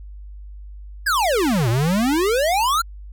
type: exponential two-way sweep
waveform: square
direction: down then up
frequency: 1729 to 110 to 1415 Hz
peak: -17 dBFS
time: 1.06-2.82 s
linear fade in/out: 10 ms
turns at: 1.69 s
effects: added 50 Hz sine -34 dBFS peak until 3.12 s